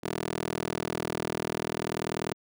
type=tone with high-pass filter; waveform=15% pulse; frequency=40.23 Hz; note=E1; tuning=41 cents flat; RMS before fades=-33 dBFS; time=0.03-2.34 s; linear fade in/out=10 ms; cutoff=270 Hz; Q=1.4; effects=none